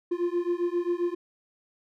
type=beating tone pair; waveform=triangle; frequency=345.5 / 353 Hz; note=F4 / F4; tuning=-19 / +19 cents; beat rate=7.5 Hz; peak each=-26 / -26 dBFS; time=0.11-1.15 s; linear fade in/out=10 ms; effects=none